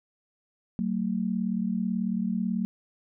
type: tone pair together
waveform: sine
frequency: 188.04 / 226.3 Hz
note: F#3 / A3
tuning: +28 / +49 cents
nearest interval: minor third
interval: 321 cents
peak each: -28 dBFS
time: 0.79-2.65 s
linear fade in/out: 0 ms
effects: none